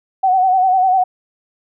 sine tone with vibrato, 749 Hz, F#5, 21 cents sharp, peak -10 dBFS, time 0.23-1.04 s, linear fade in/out 10 ms, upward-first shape sine, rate 10 Hz, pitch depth 54 cents each way, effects none

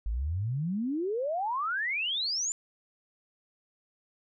sine exponential sweep, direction up, 49.49 to 7310 Hz, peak -28 dBFS, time 0.06-2.52 s, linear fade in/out 0 ms, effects none

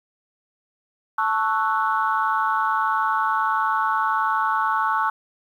sine chord, F# minor seventh, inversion first, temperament equal, 880 / 1108.7 / 1318.5 / 1480 Hz, A5 / C#6 / E6 / F#6, 0 / 0 / 0 / 0 cents, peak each -23 / -23 / -25 / -26 dBFS, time 1.18-5.1 s, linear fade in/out 5 ms, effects tanh soft clip ceiling -9 dBFS + 9-bit

